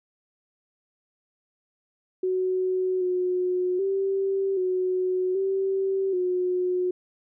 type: tone with pitch steps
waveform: sine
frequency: 371.1 / 363.5 / 389 / 368.7 / 386.2 / 362.9 Hz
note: F#4 / F#4 / G4 / F#4 / G4 / F#4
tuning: +5 / -31 / -13 / -6 / -26 / -34 cents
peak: -22 dBFS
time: 2.23-6.91 s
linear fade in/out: 5 ms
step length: 780 ms
effects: none